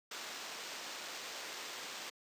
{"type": "noise with sample-and-hold", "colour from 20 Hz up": "white", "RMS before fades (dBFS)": -45, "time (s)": [0.11, 2.1], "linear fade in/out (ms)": 5, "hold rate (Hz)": 11025, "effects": ["high-pass 300 Hz 12 dB/octave", "resampled to 32000 Hz"]}